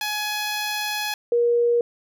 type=tone pair in turn; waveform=10% pulse / sine; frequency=841 / 475.1 Hz; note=G#5 / A#4; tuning=+22 / +33 cents; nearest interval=minor seventh; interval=989 cents; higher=first; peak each=-16 dBFS; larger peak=neither; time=0.01-1.14 / 1.32-1.81 s; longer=first; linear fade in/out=2 ms; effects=none

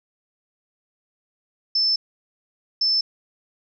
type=tone bursts at uneven times; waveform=sine; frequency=5280 Hz; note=E8; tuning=2 cents sharp; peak=-17 dBFS; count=2; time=1.75-1.96 / 2.81-3.01 s; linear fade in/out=5 ms; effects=none

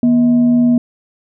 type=tone with frequency modulation; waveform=sine; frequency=241.2 Hz; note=B3; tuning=41 cents flat; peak=-8 dBFS; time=0.03-0.78 s; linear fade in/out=2 ms; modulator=399 Hz; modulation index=0.26; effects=none

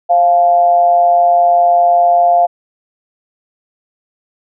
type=tone with amplitude modulation; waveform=sine; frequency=697 Hz; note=F5; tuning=4 cents flat; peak=-4 dBFS; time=0.09-2.47 s; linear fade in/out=20 ms; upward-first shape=sine; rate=165 Hz; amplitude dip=55%; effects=none

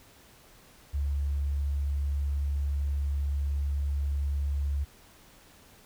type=tone; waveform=sine; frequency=70.8 Hz; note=C#2; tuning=37 cents sharp; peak=-26 dBFS; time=0.93-4.85 s; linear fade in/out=20 ms; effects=pink hiss -56 dBFS RMS until 5.85 s

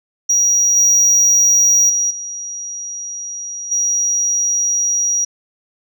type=tone with level steps; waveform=sine; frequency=5750 Hz; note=F8; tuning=50 cents sharp; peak=-9 / -6 / -13 / -24 / -13 dBFS; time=0.29-5.25 s; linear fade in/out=10 ms; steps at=0.76 / 1.89 / 2.1 / 3.71 s; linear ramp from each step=10 ms; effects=tanh soft clip ceiling -8 dBFS

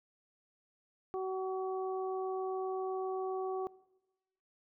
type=harmonic tone; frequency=377.3 Hz; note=F#4; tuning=34 cents sharp; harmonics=1 / 2 / 3; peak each=-35 / -41 / -45 dBFS; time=1.14-3.67 s; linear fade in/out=0 ms; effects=noise-tail reverb RT60 1.0 s tail -21 dB re dry

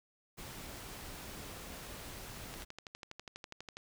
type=noise; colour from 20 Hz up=pink; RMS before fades=-47 dBFS; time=0.37-2.65 s; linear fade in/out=20 ms
type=click train; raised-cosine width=0.2 ms; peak=-28 dBFS; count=16; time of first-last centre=2.54-3.77 s; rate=12.2 Hz
effects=none

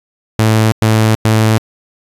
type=tone bursts; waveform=sawtooth; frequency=110 Hz; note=A2; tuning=in tune; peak=-4 dBFS; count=3; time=0.39-1.58 s; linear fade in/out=0 ms; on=330 ms; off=100 ms; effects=resampled to 32000 Hz

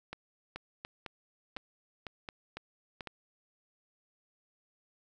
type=two click trains; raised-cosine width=0.3 ms; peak=-24 / -24 dBFS; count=6 / 5; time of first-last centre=0.56-3.073 / 0.13-3.008 s; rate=1.99 / 1.39 Hz; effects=none

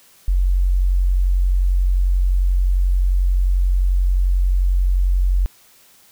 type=tone; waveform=sine; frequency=45.67 Hz; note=F#1; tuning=22 cents flat; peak=-13 dBFS; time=0.28-5.46 s; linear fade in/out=0 ms; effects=white hiss -51 dBFS RMS until 6.11 s

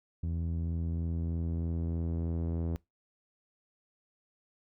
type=tone with low-pass filter sweep; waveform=sawtooth; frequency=83.2 Hz; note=E2; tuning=17 cents sharp; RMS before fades=-33 dBFS; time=0.23-2.76 s; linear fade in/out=0 ms; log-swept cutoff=180 to 450 Hz; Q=0.86; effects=noise-tail reverb RT60 0.2 s tail -23 dB re dry

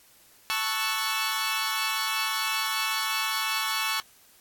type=chord; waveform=15% pulse; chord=F# minor seventh; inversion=first; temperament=equal; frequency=880 / 1108.7 / 1318.5 / 1480 Hz; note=A5 / C#6 / E6 / F#6; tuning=0 / 0 / 0 / 0 cents; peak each=-26 / -23 / -26 / -27 dBFS; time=0.5-4 s; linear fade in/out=0 ms; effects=white hiss -57 dBFS RMS until 4.4 s + AAC 64 kbps

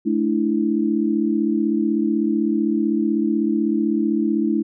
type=chord; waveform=sine; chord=A suspended fourth; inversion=none; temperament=equal with one note detuned; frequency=217.1 / 293.7 / 329.6 Hz; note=A3 / D4 / E4; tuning=-23 / 0 / 0 cents; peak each=-21 / -22 / -21 dBFS; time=0.05-4.63 s; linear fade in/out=20 ms; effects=none

